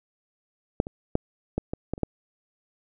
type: clicks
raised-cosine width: 2 ms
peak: -7 / -22 / -8 / -12 / -16 / -14 / -26 / -10 dBFS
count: 8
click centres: 0.801 / 0.869 / 1.154 / 1.58 / 1.735 / 1.936 / 1.979 / 2.033 s
effects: none